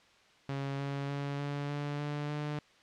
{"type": "tone with pitch steps", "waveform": "sawtooth", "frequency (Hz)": [138.2, 139.89, 141.59, 143.32, 145.07, 146.84, 148.63], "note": ["C#3", "C#3", "C#3", "D3", "D3", "D3", "D3"], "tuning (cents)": [-5, 16, 37, -42, -21, 0, 21], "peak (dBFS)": -30, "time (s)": [0.49, 2.59], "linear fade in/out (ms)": 2, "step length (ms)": 300, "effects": ["white hiss -62 dBFS RMS until 2.82 s", "low-pass 4000 Hz 12 dB/octave"]}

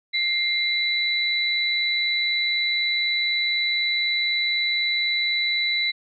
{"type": "tone pair together", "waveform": "sine", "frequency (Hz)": [2100, 3964], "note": ["C7", "B7"], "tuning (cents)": [6, 6], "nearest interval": "major seventh", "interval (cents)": 1100, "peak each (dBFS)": -23, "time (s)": [0.13, 5.92], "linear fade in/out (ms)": 20, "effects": []}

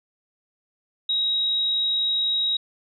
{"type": "tone", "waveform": "sine", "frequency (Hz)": 3812, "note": "A#7", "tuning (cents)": 38, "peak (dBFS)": -20, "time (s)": [1.09, 2.57], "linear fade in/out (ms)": 5, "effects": []}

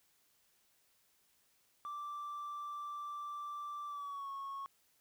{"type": "tone with pitch glide", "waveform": "triangle", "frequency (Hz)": [1172, 1099.8], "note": ["D6", "C#6"], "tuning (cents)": [-4, -14], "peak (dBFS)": -38, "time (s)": [1.85, 4.66], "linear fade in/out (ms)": 0, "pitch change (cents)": -110, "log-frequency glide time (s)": [3.87, 4.3], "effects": ["tanh soft clip ceiling -36 dBFS", "white hiss -73 dBFS RMS until 5 s"]}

